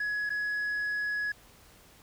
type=tone with dropouts; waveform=sine; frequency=1682 Hz; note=G#6; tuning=22 cents sharp; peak=-26 dBFS; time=0-1.32 s; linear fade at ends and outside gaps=5 ms; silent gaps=0.294-0.302 s; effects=tanh soft clip ceiling -28 dBFS + pink hiss -57 dBFS RMS until 2.02 s